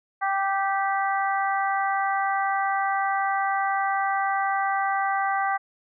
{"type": "harmonic tone with a mistuned harmonic", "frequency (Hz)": 392, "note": "G4", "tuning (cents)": 0, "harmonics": [2, 3, 4, 5], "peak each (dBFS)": [-24, -28, -30, -32], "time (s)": [0.21, 5.58], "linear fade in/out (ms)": 20, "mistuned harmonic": 4, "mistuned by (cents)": -15, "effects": []}